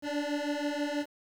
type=beating tone pair; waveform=25% pulse; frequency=288.6 / 294.8 Hz; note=D4 / D4; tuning=-30 / +7 cents; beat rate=6.2 Hz; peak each=-30 / -29 dBFS; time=0.02-1.06 s; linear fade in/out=50 ms; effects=low-pass 6000 Hz 12 dB/octave + 9-bit